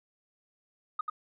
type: tone with echo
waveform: sine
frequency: 1244.5 Hz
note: D#6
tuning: in tune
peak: -26 dBFS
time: 0.99-1.01 s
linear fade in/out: 5 ms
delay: 89 ms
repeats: 1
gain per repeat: -3 dB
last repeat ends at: 1.099 s
effects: tanh soft clip ceiling -23 dBFS